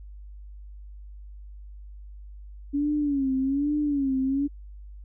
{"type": "tone with vibrato", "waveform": "sine", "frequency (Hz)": 280, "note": "C#4", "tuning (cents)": 18, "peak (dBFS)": -22, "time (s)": [2.73, 4.48], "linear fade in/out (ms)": 20, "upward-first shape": "sine", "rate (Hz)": 1.2, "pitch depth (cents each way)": 110, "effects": ["added 50 Hz sine -40 dBFS peak until 5.04 s"]}